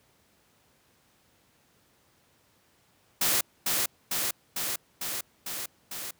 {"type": "noise with echo", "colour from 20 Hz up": "white", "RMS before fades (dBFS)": -25, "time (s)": [3.21, 3.41], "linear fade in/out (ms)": 5, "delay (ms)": 450, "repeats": 6, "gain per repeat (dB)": -2, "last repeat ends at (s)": 6.11, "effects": ["pink hiss -65 dBFS RMS until 6.19 s", "high-pass 80 Hz 12 dB/octave"]}